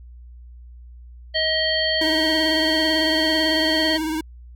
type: harmonic tone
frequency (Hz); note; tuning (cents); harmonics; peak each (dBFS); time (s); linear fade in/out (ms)
633; D#5; +30; 1 / 3 / 5 / 7; -24 / -24 / -24 / -24; 1.34-3.98; 20
type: tone with vibrato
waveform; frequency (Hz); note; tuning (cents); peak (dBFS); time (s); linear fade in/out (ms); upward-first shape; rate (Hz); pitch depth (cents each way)
square; 315; D#4; +21; -23; 2.01-4.21; 5; sine; 18; 47
effects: added 60 Hz sine -39 dBFS peak until 4.55 s